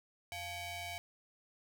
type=ring-modulated tone; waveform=sawtooth; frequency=784 Hz; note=G5; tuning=in tune; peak=-34 dBFS; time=0.32-0.98 s; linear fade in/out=0 ms; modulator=1480 Hz; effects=none